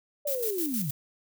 sine linear sweep, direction down, 595 to 123.47 Hz, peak -29 dBFS, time 0.25-0.91 s, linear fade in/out 10 ms
violet noise with tremolo, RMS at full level -31 dBFS, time 0.27-0.91 s, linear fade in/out 5 ms, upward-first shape square, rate 6.4 Hz, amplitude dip 65%
effects none

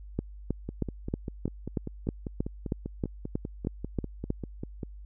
two click trains, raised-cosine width 3 ms, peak -15 / -21 dBFS, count 14 / 22, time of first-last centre 0.19-4.304 / 0.69-4.832 s, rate 3.16 / 5.07 Hz, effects added 50 Hz sine -42 dBFS peak until 5.05 s

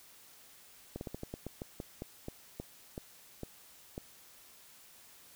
slowing click train, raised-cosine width 2 ms, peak -26 dBFS, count 15, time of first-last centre 0.96-3.979 s, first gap 51 ms, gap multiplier 1.2, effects white hiss -58 dBFS RMS until 5.35 s

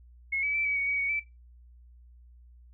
sine tone with pitch steps, 2175 / 2288 / 2328 / 2277 / 2235 / 2264 / 2234 / 2319 Hz, C#7 / D7 / D7 / C#7 / C#7 / C#7 / C#7 / D7, -33 / -46 / -16 / +46 / +14 / +36 / +13 / -22 cents, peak -26 dBFS, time 0.32-1.2 s, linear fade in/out 10 ms, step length 110 ms, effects noise-tail reverb RT60 0.2 s tail -17 dB re dry + added 60 Hz sine -51 dBFS peak until 2.73 s

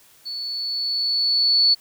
sine tone with level ramp, 4439 Hz, C#8, 2 cents sharp, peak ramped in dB -28 to -12 dBFS, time 0.25-1.75 s, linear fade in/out 20 ms, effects white hiss -53 dBFS RMS until 1.8 s

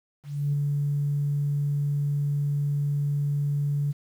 sine tone with ADSR envelope, 144 Hz, D3, 34 cents flat, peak -20 dBFS, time 0.23-3.93 s, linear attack 300 ms, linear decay 8 ms, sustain -2 dB, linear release 23 ms, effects tanh soft clip ceiling -17 dBFS + 9-bit

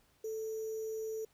sine tone with sample-and-hold, 440 Hz, A4, in tune, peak -36 dBFS, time 0.24-1.25 s, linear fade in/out 5 ms, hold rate 6300 Hz, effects pink hiss -70 dBFS RMS until 1.33 s

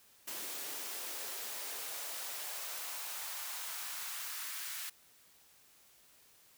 white noise with high-pass filter sweep, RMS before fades -42 dBFS, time 0.27-4.9 s, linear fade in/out 10 ms, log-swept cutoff 280 to 1500 Hz, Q 1.3, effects white hiss -64 dBFS RMS until 6.57 s

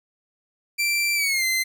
sawtooth tone with pitch glide, 2349 to 2069 Hz, D7 to C7, 0 to -20 cents, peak -17 dBFS, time 0.78-1.64 s, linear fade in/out 20 ms, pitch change -220 cents, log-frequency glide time 1.15-1.44 s, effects none

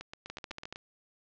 two click trains, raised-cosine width 0.2 ms, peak -22 / -24 dBFS, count 7 / 7, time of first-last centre 0.3-0.726 / 0.01-0.759 s, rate 14.1 / 8.01 Hz, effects low-pass 5000 Hz 12 dB/octave

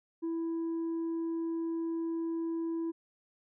sine tone with tanh clipping, 330.5 Hz, E4, 5 cents sharp, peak -32 dBFS, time 0.22-2.92 s, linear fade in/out 20 ms, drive 2 dB, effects none

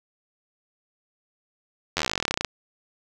slowing click train, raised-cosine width 0.2 ms, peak -6 dBFS, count 23, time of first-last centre 1.97-2.447 s, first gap 11 ms, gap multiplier 1.06, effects none

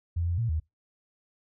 sine tone with pitch steps, 85.1 / 86.4 / 115.9 / 78.6 Hz, F2 / F2 / A#2 / D#2, -44 / -18 / -10 / +18 cents, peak -25 dBFS, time 0.16-0.6 s, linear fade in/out 10 ms, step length 110 ms, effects noise-tail reverb RT60 0.2 s tail -25 dB re dry

